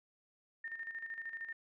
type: tone with tremolo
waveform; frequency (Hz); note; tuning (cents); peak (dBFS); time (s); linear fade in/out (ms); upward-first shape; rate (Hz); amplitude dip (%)
sine; 1820; A#6; -42; -39; 0.64-1.53; 5; square; 13; 60
effects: none